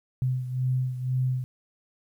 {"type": "beating tone pair", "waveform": "sine", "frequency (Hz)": [127.8, 129.8], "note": ["C3", "C3"], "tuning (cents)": [-40, -13], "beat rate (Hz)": 2, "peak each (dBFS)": [-25, -31], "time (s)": [0.22, 1.44], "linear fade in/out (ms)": 0, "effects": ["10-bit"]}